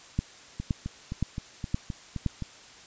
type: two click trains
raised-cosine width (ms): 5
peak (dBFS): -13 / -20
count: 5 / 8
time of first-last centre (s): 0.19-2.263 / 0.6-2.423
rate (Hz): 1.93 / 3.84
effects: white hiss -50 dBFS RMS until 2.86 s + resampled to 16000 Hz